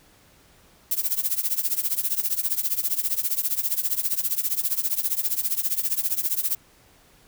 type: noise with tremolo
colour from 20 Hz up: violet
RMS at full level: -21 dBFS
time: 0.91-6.55 s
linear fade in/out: 2 ms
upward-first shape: triangle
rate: 15 Hz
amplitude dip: 95%
effects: pink hiss -56 dBFS RMS until 7.27 s